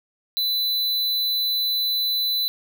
square tone, 4000 Hz, B7, 21 cents sharp, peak -21 dBFS, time 0.37-2.48 s, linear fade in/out 0 ms, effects none

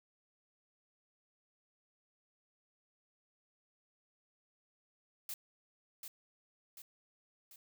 blue noise with echo, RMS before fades -42 dBFS, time 5.29-5.34 s, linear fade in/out 2 ms, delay 740 ms, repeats 3, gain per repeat -5 dB, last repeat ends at 7.56 s, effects none

